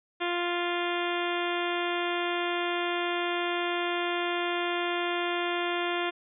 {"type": "harmonic tone with a mistuned harmonic", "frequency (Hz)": 349.2, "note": "F4", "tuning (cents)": 0, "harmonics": [1, 2, 3, 4, 5, 6, 7, 8, 9, 10], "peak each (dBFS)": [-31, -34, -36, -37, -38, -39, -39, -40, -41, -41], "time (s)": [0.2, 6.11], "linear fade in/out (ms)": 20, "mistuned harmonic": 9, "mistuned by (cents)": 26, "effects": []}